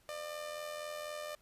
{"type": "tone with amplitude modulation", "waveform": "sawtooth", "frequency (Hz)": 599, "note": "D5", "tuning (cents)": 34, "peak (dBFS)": -34, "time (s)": [0.09, 1.35], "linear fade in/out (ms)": 0, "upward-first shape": "sine", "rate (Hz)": 84, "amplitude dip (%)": 55, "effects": ["pink hiss -69 dBFS RMS until 1.41 s", "resampled to 32000 Hz"]}